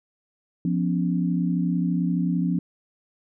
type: tone cluster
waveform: sine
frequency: 174.7 / 249.8 / 281.3 Hz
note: F3 / B3 / C#4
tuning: +1 / +20 / +26 cents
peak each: -22 / -28 / -28 dBFS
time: 0.65-2.59 s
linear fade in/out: 2 ms
effects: none